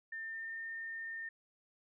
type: tone with pitch glide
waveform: sine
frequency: 1799 to 1816.8 Hz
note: A6 to A#6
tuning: +38 to -45 cents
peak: -40 dBFS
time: 0.12-1.29 s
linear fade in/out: 5 ms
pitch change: +17 cents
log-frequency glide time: 0.22-0.62 s
effects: none